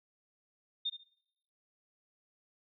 sine tone with echo, 3643 Hz, A#7, 41 cents flat, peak -31 dBFS, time 0.85-0.9 s, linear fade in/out 10 ms, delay 70 ms, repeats 2, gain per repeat -11 dB, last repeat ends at 1.04 s, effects noise-tail reverb RT60 0.9 s tail -24 dB re dry

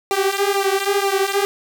sawtooth tone with flanger, 394.9 Hz, G4, 13 cents sharp, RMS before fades -19 dBFS, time 0.11-1.45 s, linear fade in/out 0 ms, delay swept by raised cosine 1.9 to 7.8 ms, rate 2.1 Hz, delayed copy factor -0.8, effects none

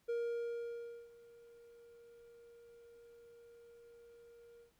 triangle tone with ADSR envelope, 470 Hz, A#4, 14 cents sharp, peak -32 dBFS, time 0.08-4.72 s, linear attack 16 ms, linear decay 990 ms, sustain -23 dB, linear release 110 ms, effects pink hiss -75 dBFS RMS until 4.79 s

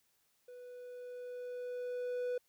triangle tone with level ramp, 493.9 Hz, B4, in tune, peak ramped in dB -47 to -31 dBFS, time 0.48-2.38 s, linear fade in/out 5 ms, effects white hiss -75 dBFS RMS until 2.48 s

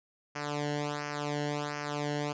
sawtooth tone with flanger, 146.83 Hz, D3, in tune, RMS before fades -34 dBFS, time 0.35-2.33 s, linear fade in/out 10 ms, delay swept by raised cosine 0.26 to 0.83 ms, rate 1.4 Hz, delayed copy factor -0.9, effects resampled to 16000 Hz

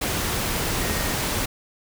sine tone in noise, 1864.7 Hz, A#6, in tune, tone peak -36 dBFS, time 0.8-1.14 s, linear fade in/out 10 ms, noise pink, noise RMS -25 dBFS, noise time 0.01-1.46 s, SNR -14 dB, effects none

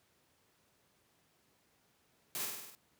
white noise with echo, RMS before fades -39 dBFS, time 2.35-2.45 s, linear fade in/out 0 ms, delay 50 ms, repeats 6, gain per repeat -3 dB, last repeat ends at 2.75 s, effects pink hiss -72 dBFS RMS until 2.99 s + high-pass 100 Hz 12 dB/octave

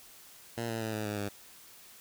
10% pulse tone with pitch steps, 116.54 / 113.42 / 110.38 / 107.42 / 104.55 / 101.75 Hz, A#2 / A#2 / A2 / A2 / G#2 / G#2, 0 / -47 / +6 / -41 / +12 / -35 cents, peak -25 dBFS, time 0.57-1.29 s, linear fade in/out 10 ms, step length 120 ms, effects white hiss -54 dBFS RMS until 2 s

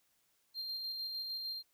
triangle tone with tremolo, 4186 Hz, C8, in tune, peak -36 dBFS, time 0.54-1.63 s, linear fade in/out 50 ms, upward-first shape square, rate 6.6 Hz, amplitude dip 25%, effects white hiss -75 dBFS RMS until 1.73 s

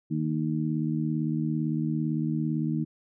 harmonic tone, 77.78 Hz, D#2, in tune, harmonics 2 / 3 / 4, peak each -28 / -30 / -31 dBFS, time 0.1-2.85 s, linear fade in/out 20 ms, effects none

